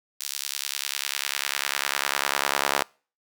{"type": "tone with high-pass filter sweep", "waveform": "sawtooth", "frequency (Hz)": 70, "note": "C#2", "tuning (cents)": 18, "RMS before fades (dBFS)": -28, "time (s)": [0.2, 2.83], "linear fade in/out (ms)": 0, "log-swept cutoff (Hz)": [5000, 780], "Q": 0.86, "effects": ["noise-tail reverb RT60 0.4 s tail -26 dB re dry"]}